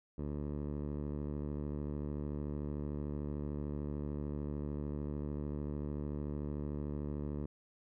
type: tone with low-pass filter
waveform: 10% pulse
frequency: 73.42 Hz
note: D2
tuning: in tune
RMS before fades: -39 dBFS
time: 0.18-7.46 s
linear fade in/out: 5 ms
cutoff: 560 Hz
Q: 0.51
effects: none